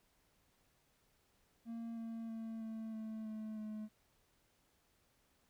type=tone with pitch steps; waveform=triangle; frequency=230 / 227.4 / 224.7 / 222.2 / 219.6 / 217.1 / 214.6 Hz; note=A#3 / A#3 / A3 / A3 / A3 / A3 / A3; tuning=-23 / -43 / +37 / +17 / -3 / -23 / -43 cents; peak=-40 dBFS; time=1.65-3.89 s; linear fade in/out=50 ms; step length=320 ms; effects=pink hiss -75 dBFS RMS until 5.49 s